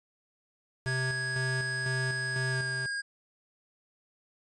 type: tone with tremolo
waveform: square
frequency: 130.2 Hz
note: C3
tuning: 8 cents flat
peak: -31 dBFS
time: 0.86-2.86 s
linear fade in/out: 0 ms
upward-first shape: square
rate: 2 Hz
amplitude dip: 50%
type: tone with pitch glide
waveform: square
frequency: 1661.2 to 1627 Hz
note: G#6 to G#6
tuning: 0 to -36 cents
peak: -32 dBFS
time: 0.86-3.02 s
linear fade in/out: 20 ms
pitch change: -36 cents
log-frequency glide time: 2.51-2.57 s
effects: resampled to 22050 Hz